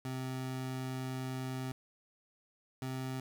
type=tone pair in turn; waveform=25% pulse; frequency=130 / 130.54 Hz; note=C3 / C3; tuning=-11 / -4 cents; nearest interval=unison; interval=7 cents; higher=second; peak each=-33 / -33 dBFS; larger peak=neither; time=0.05-1.72 / 2.82-3.2 s; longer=first; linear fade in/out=2 ms; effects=11-bit